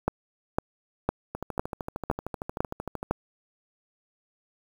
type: two click trains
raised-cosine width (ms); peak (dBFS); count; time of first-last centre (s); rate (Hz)
1; -9 / -18; 7 / 23; 0.08-3.11 / 1.35-3.029; 1.98 / 13.1
effects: 7-bit